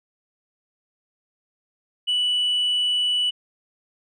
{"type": "tone", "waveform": "sine", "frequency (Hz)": 2960, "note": "F#7", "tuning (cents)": 0, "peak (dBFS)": -17, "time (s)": [2.07, 3.31], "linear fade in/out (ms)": 20, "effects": ["tanh soft clip ceiling -17 dBFS"]}